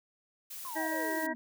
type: noise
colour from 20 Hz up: blue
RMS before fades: -43 dBFS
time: 0.5-1.27 s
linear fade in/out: 10 ms
type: exponential sweep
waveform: sine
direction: down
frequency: 1100 to 233.1 Hz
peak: -40 dBFS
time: 0.65-1.35 s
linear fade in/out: 0 ms
type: harmonic tone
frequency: 318.3 Hz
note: D#4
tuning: 39 cents sharp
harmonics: 1 / 2 / 3 / 5 / 6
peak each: -36 / -37 / -38 / -41 / -37 dBFS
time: 0.75-1.34 s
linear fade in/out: 20 ms
effects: none